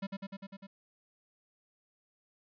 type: tone with echo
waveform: square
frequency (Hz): 196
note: G3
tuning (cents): 0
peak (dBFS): -35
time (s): 0.02-0.07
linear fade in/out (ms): 10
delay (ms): 100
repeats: 6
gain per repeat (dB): -2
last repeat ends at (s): 0.67
effects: resampled to 11025 Hz